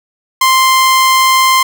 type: tone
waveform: sawtooth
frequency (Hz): 1046.5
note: C6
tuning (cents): 0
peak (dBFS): -3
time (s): 0.41-1.63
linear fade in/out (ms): 5
effects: none